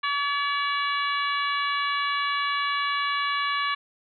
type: harmonic tone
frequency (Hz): 570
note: C#5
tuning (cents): +48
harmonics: 2 / 3 / 4 / 5 / 6 / 7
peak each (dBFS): -26 / -30 / -32 / -34 / -36 / -37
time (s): 0.03-3.75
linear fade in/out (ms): 10
effects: none